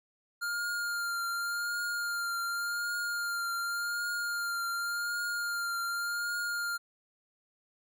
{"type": "tone with vibrato", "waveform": "square", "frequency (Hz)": 1404, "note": "F6", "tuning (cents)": 9, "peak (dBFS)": -32, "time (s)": [0.41, 6.78], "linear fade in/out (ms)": 20, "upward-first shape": "triangle", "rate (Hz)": 0.88, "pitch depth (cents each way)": 26, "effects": []}